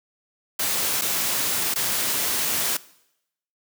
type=noise with dropouts; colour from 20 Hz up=white; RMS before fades=-24 dBFS; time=0.59-2.77 s; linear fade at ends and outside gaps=5 ms; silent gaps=1.013-1.018 / 1.741-1.758 s; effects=noise-tail reverb RT60 0.8 s tail -20 dB re dry + high-pass 100 Hz 12 dB/octave